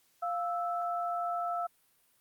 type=tone pair together; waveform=sine; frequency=698.5 / 1316.7 Hz; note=F5 / E6; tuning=0 / -2 cents; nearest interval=major seventh; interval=1098 cents; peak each=-32 / -35 dBFS; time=0.22-1.67 s; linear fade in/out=10 ms; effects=white hiss -69 dBFS RMS until 2.2 s + Opus 48 kbps